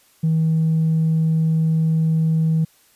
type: tone with tanh clipping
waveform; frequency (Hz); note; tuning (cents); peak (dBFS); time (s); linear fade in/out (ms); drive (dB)
triangle; 160.4; E3; -47; -15; 0.23-2.65; 10; 5
effects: white hiss -56 dBFS RMS until 2.95 s + resampled to 32000 Hz